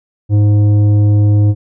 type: tone with tanh clipping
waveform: sine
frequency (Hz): 103.83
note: G#2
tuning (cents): 0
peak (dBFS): -8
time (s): 0.29-1.55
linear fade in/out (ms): 50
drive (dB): 9
effects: none